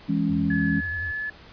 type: chord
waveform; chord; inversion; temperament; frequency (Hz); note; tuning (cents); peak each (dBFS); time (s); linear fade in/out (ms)
sine; C# minor; first; just; 166.31 / 207.9 / 277.2; E3 / G#3 / C#4; +16 / +2 / 0; -25; 0.08-0.81; 20
type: tone with vibrato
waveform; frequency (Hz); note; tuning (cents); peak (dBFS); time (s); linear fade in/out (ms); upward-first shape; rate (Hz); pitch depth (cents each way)
sine; 86; F2; -26; -33; 0.29-1.12; 10; sine; 11; 210
type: tone with pitch glide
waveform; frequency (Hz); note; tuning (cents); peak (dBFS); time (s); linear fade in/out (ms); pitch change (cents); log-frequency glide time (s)
sine; 1706 to 1720.8; G#6 to A6; +46 to -39; -27; 0.5-1.3; 5; +15; 0.78-1.12
effects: pink hiss -48 dBFS RMS until 1.52 s + resampled to 11025 Hz